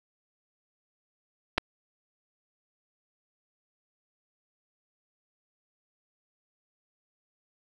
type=clicks; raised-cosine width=0.3 ms; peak=-14 / -6 dBFS; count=2; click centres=1.578 / 1.581 s; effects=none